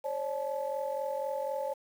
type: tone cluster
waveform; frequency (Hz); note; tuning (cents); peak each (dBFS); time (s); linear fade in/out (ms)
sine; 541 / 585 / 865; C#5 / D5 / A5; -42 / -7 / -30; -33 / -36 / -37; 0.04-1.74; 10
effects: tanh soft clip ceiling -23 dBFS + 9-bit